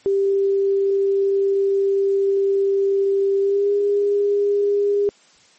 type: tone with pitch glide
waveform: sine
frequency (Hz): 393.8 to 406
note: G4 to G#4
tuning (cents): +8 to -39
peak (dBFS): -15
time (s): 0.06-5.09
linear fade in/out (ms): 0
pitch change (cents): +53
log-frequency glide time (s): 3.4-3.72
effects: white hiss -53 dBFS RMS until 5.58 s + MP3 32 kbps